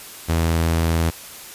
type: tone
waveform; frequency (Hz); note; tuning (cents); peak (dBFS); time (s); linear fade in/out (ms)
sawtooth; 82.41; E2; 0; -13; 0.28-1.11; 20
effects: white hiss -38 dBFS RMS until 1.54 s + resampled to 32000 Hz